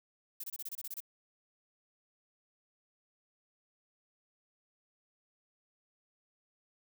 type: noise bursts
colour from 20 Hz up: violet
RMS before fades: -41 dBFS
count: 10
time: 0.4-1.004 s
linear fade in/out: 5 ms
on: 37 ms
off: 26 ms
effects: none